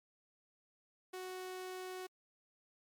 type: tone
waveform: sawtooth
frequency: 370 Hz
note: F#4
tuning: in tune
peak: -39 dBFS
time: 1.13-2.07 s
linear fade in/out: 10 ms
effects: MP3 96 kbps